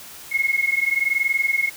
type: tone pair together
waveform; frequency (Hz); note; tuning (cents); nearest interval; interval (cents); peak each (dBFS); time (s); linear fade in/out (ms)
sine; 2157 / 2178; C#7 / C#7; -48 / -31; unison; 17; -21; 0.31-1.7; 20
effects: white hiss -40 dBFS RMS until 1.76 s